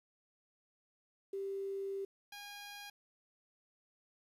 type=tone pair in turn; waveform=sine / 10% pulse; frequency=392 / 816.3 Hz; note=G4 / G#5; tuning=0 / -30 cents; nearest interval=octave + minor second; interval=1270 cents; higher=second; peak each=-37 / -39 dBFS; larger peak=first; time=1.33-2.05 / 2.32-2.9 s; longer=first; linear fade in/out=5 ms; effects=resampled to 32000 Hz + 11-bit

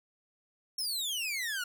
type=exponential sweep; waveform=sawtooth; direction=down; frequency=5480 to 1400 Hz; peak=-29 dBFS; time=0.78-1.64 s; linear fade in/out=5 ms; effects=none

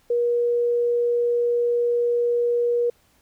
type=tone; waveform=sine; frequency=478 Hz; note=A#4; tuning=43 cents sharp; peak=-18 dBFS; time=0.1-2.9 s; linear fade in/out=5 ms; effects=pink hiss -61 dBFS RMS until 3.21 s

